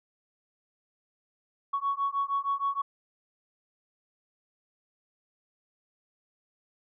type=beating tone pair; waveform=sine; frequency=1111 / 1117.4 Hz; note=C#6 / C#6; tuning=+4 / +13 cents; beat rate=6.4 Hz; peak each=-29 dBFS; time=1.73-2.82 s; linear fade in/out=10 ms; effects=tanh soft clip ceiling -20 dBFS

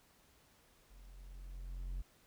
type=tone with level ramp; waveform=triangle; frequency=44.56 Hz; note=F1; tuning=36 cents sharp; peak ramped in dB=-53 to -35 dBFS; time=0.9-2.02 s; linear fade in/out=10 ms; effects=pink hiss -68 dBFS RMS until 2.26 s

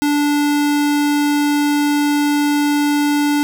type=tone; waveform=square; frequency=291.8 Hz; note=D4; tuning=11 cents flat; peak=-14 dBFS; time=0.02-3.43 s; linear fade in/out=0 ms; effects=none

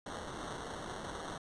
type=noise with sample-and-hold; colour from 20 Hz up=white; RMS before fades=-43 dBFS; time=0.06-1.38 s; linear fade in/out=5 ms; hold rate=2450 Hz; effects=resampled to 22050 Hz

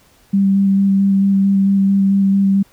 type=tone with vibrato; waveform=sine; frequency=196 Hz; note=G3; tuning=in tune; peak=-10 dBFS; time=0.33-2.63 s; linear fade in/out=10 ms; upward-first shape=square; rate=4.5 Hz; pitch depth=10 cents each way; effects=pink hiss -52 dBFS RMS until 2.72 s

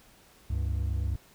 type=tone pair together; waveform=triangle; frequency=69.3 / 98 Hz; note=C#2 / G2; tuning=0 / 0 cents; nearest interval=tritone; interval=600 cents; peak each=-26 / -29 dBFS; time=0.5-1.16 s; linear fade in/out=5 ms; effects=tanh soft clip ceiling -18 dBFS + pink hiss -58 dBFS RMS until 1.34 s

